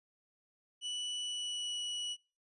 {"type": "tone with pitch glide", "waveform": "40% pulse", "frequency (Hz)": [2960, 2936], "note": ["F#7", "F#7"], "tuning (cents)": [0, -14], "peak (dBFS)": -35, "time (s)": [0.81, 2.17], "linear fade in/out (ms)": 50, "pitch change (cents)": -14, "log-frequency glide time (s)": [1.22, 1.8], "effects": ["noise-tail reverb RT60 0.4 s tail -26 dB re dry", "resampled to 24000 Hz"]}